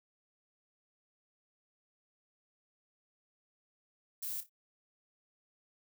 violet noise with echo, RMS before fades -39 dBFS, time 4.22-4.41 s, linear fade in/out 10 ms, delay 29 ms, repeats 3, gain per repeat -11 dB, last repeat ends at 4.497 s, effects none

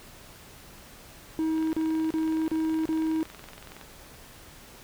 triangle tone bursts, 318.2 Hz, D#4, 39 cents sharp, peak -22 dBFS, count 5, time 1.39-3.23 s, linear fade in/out 0 ms, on 340 ms, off 35 ms
click train, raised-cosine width 0.3 ms, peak -28 dBFS, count 49, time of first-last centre 1.58-3.813 s, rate 21.5 Hz
effects pink hiss -49 dBFS RMS until 4.83 s

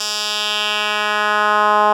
10% pulse tone with band-pass filter sweep, 210 Hz, G#3, 19 cents sharp, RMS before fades -17 dBFS, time 0-1.93 s, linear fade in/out 5 ms, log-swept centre 5400 to 930 Hz, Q 1.9, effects none

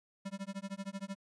square tone with tremolo, 196 Hz, G3, in tune, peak -37 dBFS, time 0.25-1.16 s, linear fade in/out 10 ms, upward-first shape sine, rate 13 Hz, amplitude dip 100%, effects resampled to 22050 Hz + 12-bit

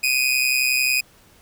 sawtooth tone with amplitude modulation, 2489 Hz, D#7, in tune, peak -11 dBFS, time 0.03-1.01 s, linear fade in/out 10 ms, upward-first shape sine, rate 131 Hz, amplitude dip 70%, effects pink hiss -53 dBFS RMS until 1.41 s

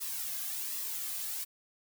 blue noise with flanger, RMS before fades -37 dBFS, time 0-1.45 s, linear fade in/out 20 ms, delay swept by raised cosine 1.3 to 2.18 ms, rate 1.3 Hz, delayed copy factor -0.6, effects none

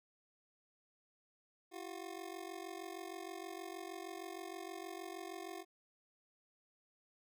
25% pulse ring-modulated tone, 359.7 Hz, F#4, 49 cents flat, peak -38 dBFS, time 1.71-5.65 s, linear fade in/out 50 ms, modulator 23.2 Hz, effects none

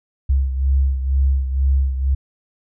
sine beating tone pair, 67 / 69.1 Hz, C2 / C#2, +42 / -5 cents, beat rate 2.1 Hz, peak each -15 / -22 dBFS, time 0.29-2.15 s, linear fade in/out 10 ms, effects none

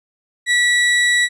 35% pulse tone, 1944 Hz, B6, 28 cents flat, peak -11 dBFS, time 0.46-1.29 s, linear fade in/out 50 ms, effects resampled to 22050 Hz

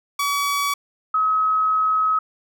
sawtooth / sine tone pair in turn, 1138 / 1277.4 Hz, C#6 / D#6, +45 / +45 cents, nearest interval major second, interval 200 cents, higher second, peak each -16 dBFS, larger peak neither, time 0.19-0.74 / 1.14-2.19 s, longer second, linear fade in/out 5 ms, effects none

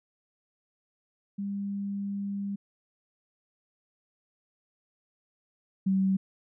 sine tone pair in turn, 199.9 / 191.68 Hz, G3 / G3, +34 / -39 cents, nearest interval minor second, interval 73 cents, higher first, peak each -30 / -22 dBFS, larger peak second, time 1.38-2.56 / 5.86-6.17 s, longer first, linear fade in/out 10 ms, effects none

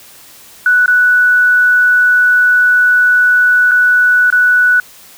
sine tone with dropouts, 1480 Hz, F#6, in tune, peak -6 dBFS, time 0.66-4.8 s, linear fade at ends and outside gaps 2 ms, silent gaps 0.86-0.879 / 3.712-3.716 / 4.303-4.325 s, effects white hiss -39 dBFS RMS until 5.17 s

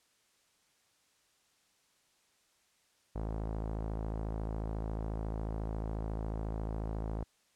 sawtooth tone with low-pass filter, 54.1 Hz, A1, 29 cents flat, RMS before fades -37 dBFS, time 3.15-7.24 s, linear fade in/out 10 ms, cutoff 810 Hz, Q 1.2, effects white hiss -71 dBFS RMS until 7.55 s + low-pass 9000 Hz 12 dB/octave

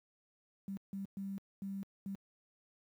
sine tone bursts at uneven times, 196 Hz, G3, in tune, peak -38 dBFS, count 5, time 0.68-0.77 / 0.93-1.05 / 1.17-1.38 / 1.62-1.83 / 2.06-2.15 s, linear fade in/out 0 ms, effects high-pass 100 Hz 12 dB/octave + 11-bit

